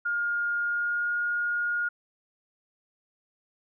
sine tone with pitch glide, 1417 to 1428.5 Hz, F6 to F6, +25 to +39 cents, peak -25 dBFS, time 0.05-1.89 s, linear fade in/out 10 ms, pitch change +14 cents, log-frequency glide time 0.57-1.14 s, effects none

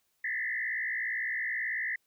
sine tone with frequency modulation, 1900 Hz, A#6, 33 cents sharp, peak -30 dBFS, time 0.24-1.96 s, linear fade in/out 5 ms, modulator 59 Hz, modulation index 2.7, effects white hiss -75 dBFS RMS until 2.06 s

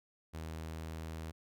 sawtooth tone, 80.2 Hz, E2, 47 cents flat, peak -37 dBFS, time 0.33-1.32 s, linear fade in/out 20 ms, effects none

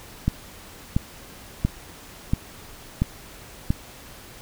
click train, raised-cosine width 5 ms, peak -7 dBFS, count 6, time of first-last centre 0.28-3.705 s, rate 1.46 Hz, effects pink hiss -44 dBFS RMS until 4.41 s

